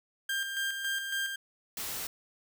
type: tone with tremolo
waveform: 30% pulse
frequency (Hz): 1593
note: G6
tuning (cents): +27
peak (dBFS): -27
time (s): 0.29-1.36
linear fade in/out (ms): 5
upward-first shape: square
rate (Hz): 3.6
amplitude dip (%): 45
type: noise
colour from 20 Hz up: white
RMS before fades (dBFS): -37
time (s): 1.77-2.07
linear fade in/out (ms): 2
effects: none